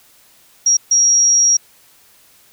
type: tone bursts at uneven times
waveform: sine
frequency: 5660 Hz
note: F8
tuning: 22 cents sharp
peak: -9 dBFS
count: 2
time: 0.66-0.77 / 0.91-1.57 s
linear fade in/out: 5 ms
effects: white hiss -50 dBFS RMS until 2.52 s